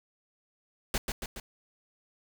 pink noise with echo, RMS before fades -29 dBFS, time 0.94-0.98 s, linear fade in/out 2 ms, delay 140 ms, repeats 3, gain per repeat -4 dB, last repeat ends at 1.4 s, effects none

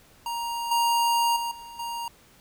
square tone with level steps, 937 Hz, A#5, 9 cents sharp, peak -29 / -21 / -28 / -41 / -31 dBFS, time 0.26-2.08 s, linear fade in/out 2 ms, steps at 0.71 / 1.36 / 1.51 / 1.79 s, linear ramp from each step 5 ms, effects pink hiss -56 dBFS RMS until 2.4 s

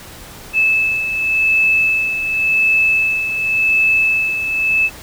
sine beating tone pair, 2615 / 2615.9 Hz, E7 / E7, -15 / -14 cents, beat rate 0.9 Hz, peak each -13 / -21 dBFS, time 0.53-4.9 s, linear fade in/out 50 ms, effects pink hiss -36 dBFS RMS until 5.02 s

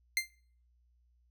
sawtooth tone with exponential decay, 2092 Hz, C7, 1 cent flat, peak -21 dBFS, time 0.17-0.3 s, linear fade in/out 1 ms, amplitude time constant 28 ms, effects noise-tail reverb RT60 0.5 s tail -24 dB re dry + added 60 Hz sine -66 dBFS peak until 1.3 s

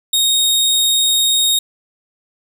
sawtooth tone, 3729 Hz, A#7, in tune, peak -9 dBFS, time 0.13-1.59 s, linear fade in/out 5 ms, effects none

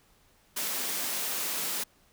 white high-pass noise, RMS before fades -32 dBFS, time 0.56-1.84 s, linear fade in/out 10 ms, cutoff 160 Hz, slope 96 dB/octave, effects pink hiss -64 dBFS RMS until 2.12 s

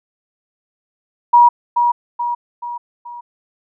sine tone with echo, 958 Hz, A#5, 47 cents sharp, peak -5 dBFS, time 1.33-1.49 s, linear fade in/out 10 ms, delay 430 ms, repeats 4, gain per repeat -6 dB, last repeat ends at 3.21 s, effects none

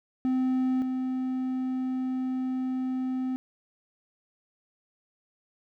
triangle tone pair in turn, 257.8 / 257.8 Hz, C4 / C4, -26 / -26 cents, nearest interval unison, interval 0 cents, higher neither, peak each -21 / -25 dBFS, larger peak first, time 0.25-0.82 / 0.82-3.36 s, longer second, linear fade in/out 0 ms, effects none

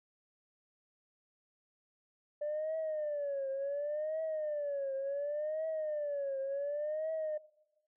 sine tone with vibrato, 587.3 Hz, D5, in tune, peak -32 dBFS, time 2.41-7.38 s, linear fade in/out 10 ms, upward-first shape triangle, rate 0.69 Hz, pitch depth 160 cents each way, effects noise-tail reverb RT60 0.9 s tail -20 dB re dry + tanh soft clip ceiling -30 dBFS

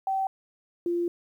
sine tone pair in turn, 771 / 346 Hz, G5 / F4, -29 / -16 cents, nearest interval octave + major second, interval 1387 cents, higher first, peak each -24 dBFS, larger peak neither, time 0.07-0.27 / 0.86-1.08 s, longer second, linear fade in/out 2 ms, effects 10-bit

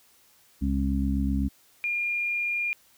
harmonic tone, 67.9 Hz, C#2, 35 cents flat, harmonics 1 / 2 / 3 / 4, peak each -26 / -36 / -28 / -29 dBFS, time 0.61-1.49 s, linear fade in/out 20 ms
sine tone, 2412 Hz, D7, 46 cents sharp, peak -25 dBFS, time 1.84-2.73 s, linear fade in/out 0 ms
effects white hiss -60 dBFS RMS until 2.97 s

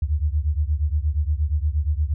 sine beating tone pair, 71.9 / 80.4 Hz, D2 / E2, -36 / -43 cents, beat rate 8.5 Hz, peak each -21 / -23 dBFS, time 0.02-2.14 s, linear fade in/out 5 ms, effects none

